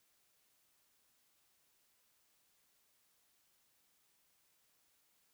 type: silence
effects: white hiss -75 dBFS RMS until 5.33 s